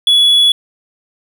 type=tone; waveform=triangle; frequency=3392 Hz; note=G#7; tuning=36 cents sharp; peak=-5 dBFS; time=0.07-0.52 s; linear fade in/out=2 ms; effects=7-bit